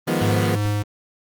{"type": "chord", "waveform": "20% pulse", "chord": "F half-diminished seventh", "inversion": "third", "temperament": "equal", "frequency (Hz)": [155.56, 174.61, 207.7, 246.9], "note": ["Eb3", "F3", "Ab3", "Cb4"], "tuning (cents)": [0, 0, 0, 0], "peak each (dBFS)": [-20, -19, -22, -19], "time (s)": [0.07, 0.56], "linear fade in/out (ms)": 10}
{"type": "tone with tremolo", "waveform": "square", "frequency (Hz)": 103.83, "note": "G#2", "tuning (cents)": 0, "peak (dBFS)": -19, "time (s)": [0.21, 0.83], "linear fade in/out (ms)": 10, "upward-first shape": "triangle", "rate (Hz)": 2.7, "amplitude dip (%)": 35}
{"effects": ["Opus 24 kbps"]}